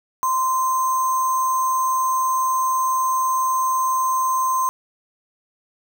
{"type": "tone with sample-and-hold", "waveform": "sine", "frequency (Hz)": 1038, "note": "C6", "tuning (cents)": -14, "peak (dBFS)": -17, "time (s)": [0.23, 4.69], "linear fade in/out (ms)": 0, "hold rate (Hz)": 7350, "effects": []}